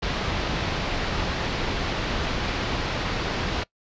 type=low-pass noise; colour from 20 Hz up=pink; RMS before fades=-27 dBFS; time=0.02-3.64 s; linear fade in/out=10 ms; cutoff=4700 Hz; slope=24 dB/octave; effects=noise-tail reverb RT60 0.1 s tail -22 dB re dry + resampled to 16000 Hz